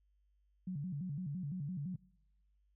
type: tone with vibrato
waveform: sine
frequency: 162.1 Hz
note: E3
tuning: 29 cents flat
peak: -37 dBFS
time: 0.67-1.96 s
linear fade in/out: 5 ms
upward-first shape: square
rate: 5.9 Hz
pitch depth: 220 cents each way
effects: noise-tail reverb RT60 0.9 s tail -24 dB re dry + added 50 Hz sine -70 dBFS peak until 2.75 s